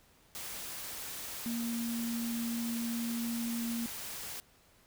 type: tone in noise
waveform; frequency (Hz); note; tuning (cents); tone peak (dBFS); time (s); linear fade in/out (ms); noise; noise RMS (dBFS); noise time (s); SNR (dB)
sine; 233.1; A#3; 0; -33; 1.46-3.86; 0; white; -42; 0.35-4.4; +6
effects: pink hiss -64 dBFS RMS until 4.86 s